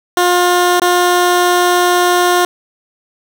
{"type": "tone with dropouts", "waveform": "15% pulse", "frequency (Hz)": 355.7, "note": "F4", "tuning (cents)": 32, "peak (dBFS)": -3, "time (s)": [0.17, 2.45], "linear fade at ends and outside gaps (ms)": 2, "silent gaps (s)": [0.798, 0.818], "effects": []}